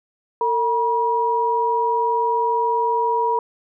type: tone pair together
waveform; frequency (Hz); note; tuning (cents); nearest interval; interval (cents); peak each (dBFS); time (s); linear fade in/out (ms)
sine; 453.7 / 960.4; A#4 / B5; -47 / -49; octave + minor second; 1298; -22 / -18; 0.41-3.39; 2
effects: none